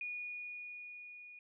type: tone with level ramp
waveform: sine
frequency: 2452 Hz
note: D#7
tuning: 26 cents flat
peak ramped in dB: -38 to -51 dBFS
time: 0.01-1.39 s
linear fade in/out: 2 ms
effects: none